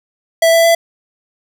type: tone with pitch steps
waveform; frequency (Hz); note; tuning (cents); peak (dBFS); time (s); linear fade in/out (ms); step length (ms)
square; 659.3 / 664.7 / 670; E5 / E5 / E5; 0 / +14 / +28; -8; 0.42-0.75; 5; 110
effects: none